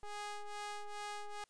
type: ring-modulated tone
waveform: sawtooth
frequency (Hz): 414.2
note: G#4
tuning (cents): -5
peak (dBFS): -35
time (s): 0.03-1.44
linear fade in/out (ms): 2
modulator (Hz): 413
effects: white hiss -75 dBFS RMS until 1.49 s + resampled to 22050 Hz